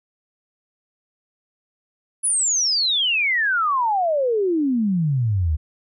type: exponential sweep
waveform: sine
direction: down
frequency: 10370 to 72.2 Hz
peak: -17 dBFS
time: 2.23-5.57 s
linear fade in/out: 20 ms
effects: none